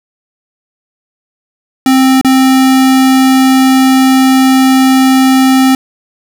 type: tone with dropouts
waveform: square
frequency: 262.9 Hz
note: C4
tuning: 8 cents sharp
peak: -5 dBFS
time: 1.86-5.75 s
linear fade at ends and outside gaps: 2 ms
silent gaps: 2.213-2.247 s
effects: none